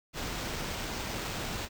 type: noise with sample-and-hold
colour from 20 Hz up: pink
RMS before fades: -36 dBFS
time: 0.13-1.69 s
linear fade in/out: 50 ms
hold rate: 11025 Hz
effects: none